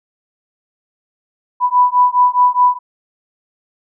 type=beating tone pair; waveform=sine; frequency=987.8 / 992.6 Hz; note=B5 / B5; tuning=0 / +8 cents; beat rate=4.8 Hz; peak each=-12 dBFS; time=1.6-2.79 s; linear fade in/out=50 ms; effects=none